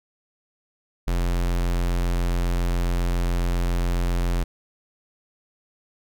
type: tone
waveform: square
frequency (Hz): 43.65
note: F1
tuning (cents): 0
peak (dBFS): -21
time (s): 1.07-4.44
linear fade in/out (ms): 10
effects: none